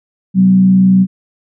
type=tone with frequency modulation; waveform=sine; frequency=189 Hz; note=F#3; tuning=37 cents sharp; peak=-5 dBFS; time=0.34-1.07 s; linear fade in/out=50 ms; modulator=59 Hz; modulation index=0.33; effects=none